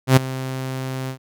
sawtooth tone with ADSR envelope, 131.1 Hz, C3, 4 cents sharp, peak -3 dBFS, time 0.07-1.18 s, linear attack 97 ms, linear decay 10 ms, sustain -18 dB, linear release 90 ms, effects none

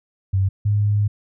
sine tone pair in turn, 96.2 / 103.55 Hz, G2 / G#2, -32 / -5 cents, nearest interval minor second, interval 127 cents, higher second, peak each -15 dBFS, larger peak neither, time 0.33-0.49 / 0.65-1.08 s, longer second, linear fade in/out 10 ms, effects none

